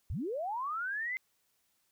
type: linear sweep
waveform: sine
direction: up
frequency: 51.3 to 2093 Hz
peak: -33 dBFS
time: 0.1-1.17 s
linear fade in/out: 0 ms
effects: white hiss -75 dBFS RMS until 1.91 s